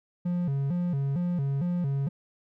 triangle tone with vibrato, 156.2 Hz, D#3, 7 cents sharp, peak -23 dBFS, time 0.25-2.09 s, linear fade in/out 10 ms, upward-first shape square, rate 2.2 Hz, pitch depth 210 cents each way, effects none

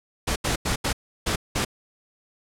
pink noise bursts at uneven times, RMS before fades -24 dBFS, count 6, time 0.27-0.36 / 0.44-0.56 / 0.65-0.76 / 0.84-0.93 / 1.26-1.36 / 1.55-1.65 s, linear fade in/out 10 ms, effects low-pass 10000 Hz 12 dB/octave

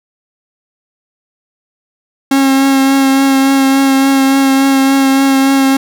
45% pulse tone with vibrato, 270.7 Hz, C#4, 41 cents flat, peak -7 dBFS, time 2.31-5.77 s, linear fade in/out 5 ms, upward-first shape triangle, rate 3.5 Hz, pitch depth 19 cents each way, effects none

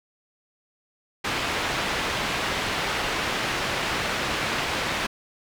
white low-pass noise, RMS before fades -27 dBFS, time 1.24-5.07 s, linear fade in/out 10 ms, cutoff 2700 Hz, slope 12 dB/octave, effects none

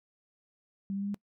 sine tone with pitch steps, 196 / 198.39 / 200.8 / 203.3 Hz, G3 / G3 / G3 / G#3, 0 / +21 / +42 / -37 cents, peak -31 dBFS, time 0.9-1.144 s, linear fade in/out 0 ms, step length 61 ms, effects noise-tail reverb RT60 0.1 s tail -23 dB re dry

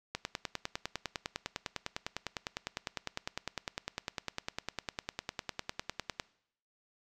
click train, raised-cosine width 0.2 ms, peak -17 dBFS, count 61, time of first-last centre 0.15-6.198 s, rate 9.92 Hz, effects noise-tail reverb RT60 0.7 s tail -21 dB re dry

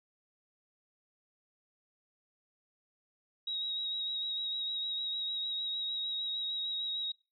sine tone with vibrato, 3813 Hz, A#7, 38 cents sharp, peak -33 dBFS, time 3.47-7.12 s, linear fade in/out 5 ms, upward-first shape sine, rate 6.6 Hz, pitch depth 21 cents each way, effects noise-tail reverb RT60 0.3 s tail -25 dB re dry

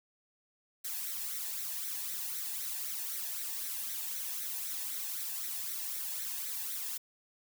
blue noise with flanger, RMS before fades -38 dBFS, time 0.84-6.98 s, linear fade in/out 10 ms, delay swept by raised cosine 0.5 to 1.17 ms, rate 3.9 Hz, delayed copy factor +0.6, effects none

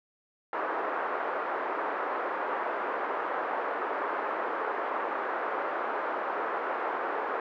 white band-pass noise, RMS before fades -32 dBFS, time 0.53-7.4 s, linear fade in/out 2 ms, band 360 to 1400 Hz, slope 24 dB/octave, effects none

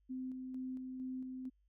sine tone with tremolo, 257.9 Hz, C4, 25 cents flat, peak -39 dBFS, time 0.09-1.5 s, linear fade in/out 20 ms, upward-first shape square, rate 2.2 Hz, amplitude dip 30%, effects added 50 Hz sine -70 dBFS peak until 1.68 s

